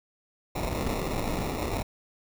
pink noise with sample-and-hold, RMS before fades -30 dBFS, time 0.55-1.83 s, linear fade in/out 10 ms, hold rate 1575 Hz, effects none

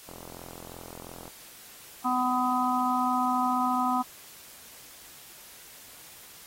click train, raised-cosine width 1 ms, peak -30 dBFS, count 52, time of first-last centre 0.09-1.279 s, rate 42.9 Hz
harmonic tone, 251.2 Hz, B3, 30 cents sharp, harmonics 1 / 3 / 4 / 5, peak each -29 / -29 / -29 / -29 dBFS, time 2.04-4.03 s, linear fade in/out 20 ms
effects white hiss -49 dBFS RMS until 6.46 s + AAC 48 kbps

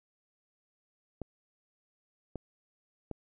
clicks, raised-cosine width 2 ms, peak -24 dBFS, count 3, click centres 1.217 / 2.357 / 3.113 s, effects none

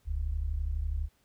sine tone pair together, 41.22 / 73.3 Hz, E1 / D2, +1 / -3 cents, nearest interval minor seventh, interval 996 cents, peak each -32 / -31 dBFS, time 0.05-1.09 s, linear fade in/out 50 ms, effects pink hiss -70 dBFS RMS until 1.24 s

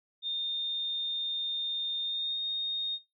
sine tone with pitch glide, 3639 to 3698 Hz, A#7 to A#7, -42 to -15 cents, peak -30 dBFS, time 0.22-2.99 s, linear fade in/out 50 ms, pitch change +27 cents, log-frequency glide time 2.02-2.41 s, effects noise-tail reverb RT60 0.2 s tail -17 dB re dry

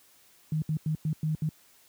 sine tone bursts at uneven times, 155.56 Hz, D#3, in tune, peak -25 dBFS, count 6, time 0.52-0.62 / 0.69-0.77 / 0.86-0.95 / 1.05-1.13 / 1.23-1.35 / 1.42-1.49 s, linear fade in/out 2 ms, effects white hiss -60 dBFS RMS until 1.88 s + high-pass 60 Hz 12 dB/octave

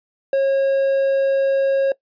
triangle tone, 544 Hz, C#5, 33 cents flat, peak -12 dBFS, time 0.33-1.92 s, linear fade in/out 2 ms, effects noise-tail reverb RT60 0.1 s tail -21 dB re dry + resampled to 11025 Hz

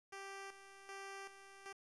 10% pulse tone with tremolo, 392 Hz, G4, in tune, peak -39 dBFS, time 0.12-1.73 s, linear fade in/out 10 ms, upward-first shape square, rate 1.3 Hz, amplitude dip 65%, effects resampled to 22050 Hz + 11-bit

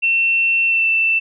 sine tone with pitch glide, 2700 to 2667 Hz, E7 to E7, +41 to +20 cents, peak -13 dBFS, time 0.02-1.2 s, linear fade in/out 20 ms, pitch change -21 cents, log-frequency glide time 0.67-0.88 s, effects none

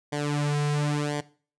sawtooth tone with flanger, 146.83 Hz, D3, in tune, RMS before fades -26 dBFS, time 0.12-1.21 s, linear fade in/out 10 ms, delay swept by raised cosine 0.75 to 3.55 ms, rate 0.96 Hz, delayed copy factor -0.85, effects noise-tail reverb RT60 0.4 s tail -19 dB re dry + resampled to 22050 Hz

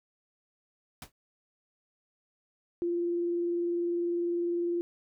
pink noise with exponential decay, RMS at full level -38 dBFS, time 1.02-1.12 s, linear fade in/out 2 ms, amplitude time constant 20 ms
sine tone with vibrato, 345.5 Hz, F4, 19 cents flat, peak -27 dBFS, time 2.82-4.81 s, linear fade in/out 0 ms, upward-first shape sine, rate 20 Hz, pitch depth 19 cents each way
effects none

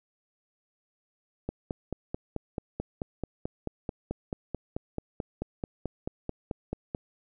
click train, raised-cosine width 2 ms, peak -18 dBFS, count 26, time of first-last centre 1.49-6.949 s, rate 4.58 Hz, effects none

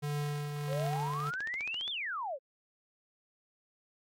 square tone with tremolo, 146.5 Hz, D3, 4 cents flat, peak -32 dBFS, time 0.02-1.31 s, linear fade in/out 20 ms, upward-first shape triangle, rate 1.5 Hz, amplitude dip 45%
sine exponential two-way sweep, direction up then down, 499.9 to 3614 to 499.9 Hz, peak -34 dBFS, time 0.67-2.39 s, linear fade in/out 50 ms, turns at 1.9 s
click train, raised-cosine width 0.2 ms, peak -27 dBFS, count 18, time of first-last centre 0.73-1.879 s, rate 14.8 Hz
effects AAC 64 kbps

